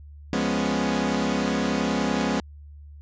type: chord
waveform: sawtooth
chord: C# dominant seventh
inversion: first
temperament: equal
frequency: 174.61 / 207.7 / 246.9 / 277.2 Hz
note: E#3 / G#3 / B3 / C#4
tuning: 0 / 0 / 0 / 0 cents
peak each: -26 / -23 / -23 / -25 dBFS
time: 0.33-2.4 s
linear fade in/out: 0 ms
effects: added 73 Hz sine -41 dBFS peak until 3.01 s + resampled to 16000 Hz